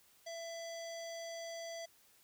square tone with low-pass filter, 667 Hz, E5, 20 cents sharp, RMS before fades -45 dBFS, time 0.26-1.86 s, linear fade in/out 10 ms, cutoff 5900 Hz, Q 3.1, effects white hiss -67 dBFS RMS until 2.23 s

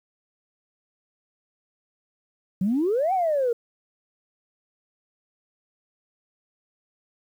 sine exponential two-way sweep, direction up then down, 177.1 to 784 to 457.3 Hz, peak -19 dBFS, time 2.61-3.53 s, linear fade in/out 5 ms, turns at 3.13 s, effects tanh soft clip ceiling -15 dBFS + 9-bit

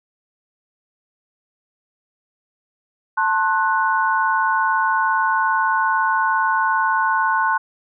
sine chord, F# diminished, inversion first, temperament just, 888 / 1065.6 / 1480 Hz, A5 / C6 / F#6, +16 / +31 / 0 cents, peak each -20 dBFS, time 3.17-7.58 s, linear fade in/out 10 ms, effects none

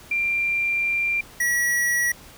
sine / square tone pair in turn, 2375 / 1927.2 Hz, D7 / B6, +19 / -43 cents, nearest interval major third, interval 362 cents, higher first, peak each -20 dBFS, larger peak neither, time 0.11-1.21 / 1.4-2.12 s, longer first, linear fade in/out 5 ms, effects pink hiss -46 dBFS RMS until 2.37 s

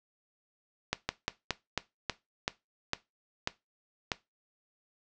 slowing click train, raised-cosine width 0.2 ms, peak -11 dBFS, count 10, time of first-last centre 0.93-4.118 s, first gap 160 ms, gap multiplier 1.19, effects noise-tail reverb RT60 0.2 s tail -17 dB re dry + low-pass 7000 Hz 12 dB/octave

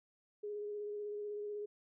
sine tone with vibrato, 415.3 Hz, G#4, in tune, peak -39 dBFS, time 0.43-1.66 s, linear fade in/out 10 ms, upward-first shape square, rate 16 Hz, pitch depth 14 cents each way, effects none

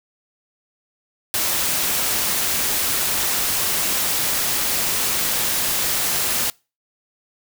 white noise, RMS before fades -21 dBFS, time 1.34-6.5 s, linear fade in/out 0 ms, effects noise-tail reverb RT60 0.3 s tail -25 dB re dry

